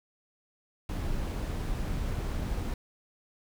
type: noise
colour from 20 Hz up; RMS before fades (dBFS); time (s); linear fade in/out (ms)
brown; -32; 0.89-2.74; 2
effects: none